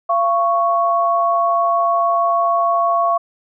sine tone pair together, 684.6 / 1109 Hz, F5 / C#6, -35 / 0 cents, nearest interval minor sixth, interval 835 cents, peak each -16 dBFS, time 0.09-3.18 s, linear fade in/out 10 ms, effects none

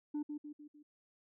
sine tone with echo, 296.5 Hz, D4, 17 cents sharp, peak -32 dBFS, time 0.14-0.23 s, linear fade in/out 10 ms, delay 150 ms, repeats 4, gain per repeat -6 dB, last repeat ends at 0.83 s, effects tanh soft clip ceiling -34 dBFS

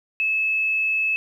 sine tone, 2600 Hz, E7, 24 cents flat, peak -19 dBFS, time 0.2-1.16 s, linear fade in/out 0 ms, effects 9-bit

